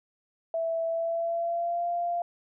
sine tone with pitch glide, 659.3 to 693.7 Hz, E5 to F5, 0 to -12 cents, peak -26 dBFS, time 0.54-2.22 s, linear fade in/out 2 ms, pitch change +88 cents, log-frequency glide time 0.86-1.87 s, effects none

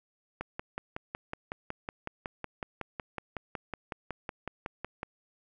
click train, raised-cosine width 0.5 ms, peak -20 dBFS, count 26, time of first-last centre 0.41-5.031 s, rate 5.41 Hz, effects none

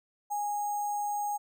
sine tone with sample-and-hold, 824 Hz, G#5, 14 cents flat, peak -29 dBFS, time 0.3-1.38 s, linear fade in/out 20 ms, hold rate 7350 Hz, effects none

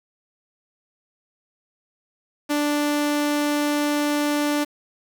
sawtooth tone, 293.7 Hz, D4, in tune, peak -16 dBFS, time 2.49-4.65 s, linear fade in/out 20 ms, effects 7-bit

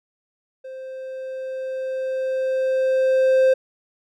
triangle tone with level ramp, 523.3 Hz, C5, in tune, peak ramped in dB -31 to -10 dBFS, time 0.64-3.54 s, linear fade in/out 10 ms, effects none

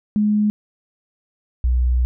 sine tone pair in turn, 210 / 61.73 Hz, G#3 / B1, +19 / 0 cents, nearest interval octave + major sixth, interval 2119 cents, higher first, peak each -14 dBFS, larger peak neither, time 0.16-0.5 / 1.64-2.05 s, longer second, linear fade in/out 0 ms, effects none

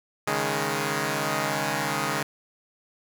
5% pulse chord, C# suspended second, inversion none, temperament equal, 138.59 / 155.56 / 207.7 Hz, C#3 / D#3 / G#3, 0 / 0 / 0 cents, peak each -18 dBFS, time 0.27-2.23 s, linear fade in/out 5 ms, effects none

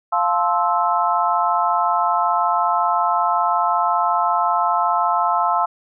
sine chord, F major seventh, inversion none, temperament just, 698.5 / 873.1 / 1047.7 / 1309.6 Hz, F5 / A5 / C6 / E6, 0 / -14 / +2 / -12 cents, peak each -21 dBFS, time 0.12-5.66 s, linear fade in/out 10 ms, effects none

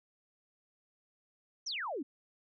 sine exponential sweep, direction down, 6350 to 246.9 Hz, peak -35 dBFS, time 1.66-2.03 s, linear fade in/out 10 ms, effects none

